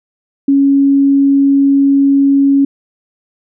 sine tone, 277.2 Hz, C#4, in tune, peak -6 dBFS, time 0.48-2.65 s, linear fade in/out 5 ms, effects none

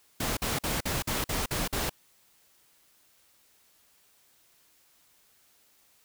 pink noise bursts, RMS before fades -30 dBFS, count 8, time 0.2-1.896 s, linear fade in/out 5 ms, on 170 ms, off 48 ms, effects white hiss -64 dBFS RMS until 6.04 s

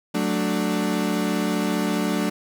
35% pulse chord, D major, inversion first, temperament equal, 185 / 220 / 293.7 Hz, F#3 / A3 / D4, 0 / 0 / 0 cents, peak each -24 dBFS, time 0.14-2.3 s, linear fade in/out 10 ms, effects none

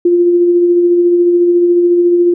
sine tone with tremolo, 349.2 Hz, F4, in tune, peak -5 dBFS, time 0.05-2.34 s, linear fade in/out 5 ms, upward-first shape sine, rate 14 Hz, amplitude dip 30%, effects none

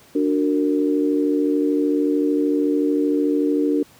sine chord, D augmented, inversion none, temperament just, 293.7 / 367.1 / 458.9 Hz, D4 / F#4 / A#4, 0 / -14 / -27 cents, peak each -18 / -24 / -23 dBFS, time 0.15-3.83 s, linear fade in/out 5 ms, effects pink hiss -50 dBFS RMS until 3.99 s + high-pass 100 Hz 12 dB/octave

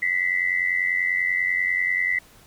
sine tone pair together, 1955.8 / 2046 Hz, B6 / C7, -17 / -39 cents, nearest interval minor second, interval 78 cents, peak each -23 dBFS, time 0.02-2.19 s, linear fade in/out 5 ms, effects pink hiss -52 dBFS RMS until 2.46 s

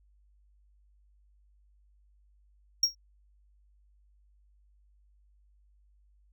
triangle tone with exponential decay, 5588 Hz, F8, in tune, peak -16 dBFS, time 2.83-2.95 s, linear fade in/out 5 ms, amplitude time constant 24 ms, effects added 50 Hz sine -61 dBFS peak until 6.32 s

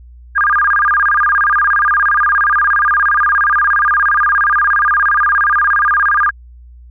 sine tone with vibrato, 1396.9 Hz, F6, in tune, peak -9 dBFS, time 0.35-6.31 s, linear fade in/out 20 ms, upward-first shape square, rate 17 Hz, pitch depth 260 cents each way, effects added 60 Hz sine -35 dBFS peak until 6.9 s

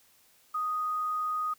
sine tone with quantisation, 1244.5 Hz, D#6, in tune, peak -28 dBFS, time 0.54-1.54 s, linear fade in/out 10 ms, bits 9, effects white hiss -63 dBFS RMS until 1.58 s

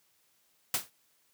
white noise with exponential decay, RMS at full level -25 dBFS, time 0.74-0.9 s, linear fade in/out 2 ms, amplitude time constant 33 ms, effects white hiss -70 dBFS RMS until 1.33 s + high-pass 80 Hz 12 dB/octave

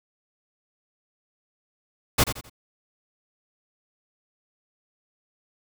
pink noise with echo, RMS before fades -18 dBFS, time 2.18-2.24 s, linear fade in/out 10 ms, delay 86 ms, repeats 3, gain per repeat -10 dB, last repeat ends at 2.498 s, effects none

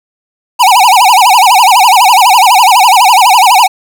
square tone with vibrato, 859 Hz, A5, 42 cents flat, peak -3 dBFS, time 0.59-3.68 s, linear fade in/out 20 ms, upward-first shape sine, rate 12 Hz, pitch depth 270 cents each way, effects none

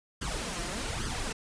pink noise with flanger, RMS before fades -34 dBFS, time 0.21-1.33 s, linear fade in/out 10 ms, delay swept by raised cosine 0.62 to 5.92 ms, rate 1.2 Hz, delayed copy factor +0.75, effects resampled to 22050 Hz

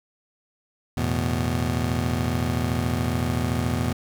25% pulse chord, E suspended fourth, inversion none, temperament just, 82.41 / 109.88 / 123.61 Hz, E2 / A2 / B2, 0 / -2 / +2 cents, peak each -23 / -25 / -23 dBFS, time 0.97-3.93 s, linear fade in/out 5 ms, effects none

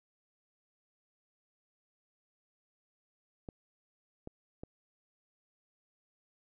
clicks, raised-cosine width 2 ms, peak -29 dBFS, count 3, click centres 3.488 / 4.274 / 4.635 s, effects none

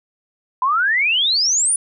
sine exponential sweep, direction up, 987.8 to 9956 Hz, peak -14 dBFS, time 0.62-1.76 s, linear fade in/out 2 ms, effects none

